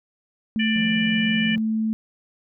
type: tone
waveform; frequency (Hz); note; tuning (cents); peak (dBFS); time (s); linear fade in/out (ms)
sine; 220; A3; 0; -20; 0.56-1.93; 0
type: harmonic tone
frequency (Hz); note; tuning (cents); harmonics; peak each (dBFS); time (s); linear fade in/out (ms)
591; D5; +11; 3 / 4 / 5; -27 / -27 / -27; 0.59-1.56; 10
type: tone with vibrato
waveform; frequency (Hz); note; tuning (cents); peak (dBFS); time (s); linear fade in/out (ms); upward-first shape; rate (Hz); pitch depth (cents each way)
triangle; 174.61; F3; 0; -27; 0.76-1.58; 0; square; 18; 110
effects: none